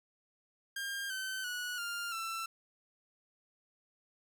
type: tone with pitch steps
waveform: sawtooth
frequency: 1606 / 1534.4 / 1465.9 / 1400.5 / 1338.1 Hz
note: G6 / G6 / F#6 / F6 / E6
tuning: +41 / -37 / -17 / +4 / +26 cents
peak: -33 dBFS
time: 0.76-2.46 s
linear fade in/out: 5 ms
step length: 340 ms
effects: none